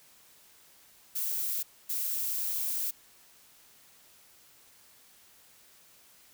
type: noise bursts at uneven times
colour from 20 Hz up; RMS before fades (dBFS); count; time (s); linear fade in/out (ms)
violet; -32; 2; 1.15-1.63 / 1.89-2.91; 10
effects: white hiss -59 dBFS RMS until 6.33 s